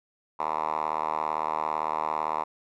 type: tone with band-pass filter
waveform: 5% pulse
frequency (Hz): 77.78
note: D#2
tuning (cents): 0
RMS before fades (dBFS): -29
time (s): 0.39-2.44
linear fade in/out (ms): 10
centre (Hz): 1000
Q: 4.4
effects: none